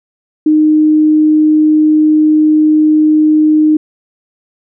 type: tone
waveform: sine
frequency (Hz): 307.6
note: D#4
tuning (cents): -20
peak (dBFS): -5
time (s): 0.46-3.77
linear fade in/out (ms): 5
effects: none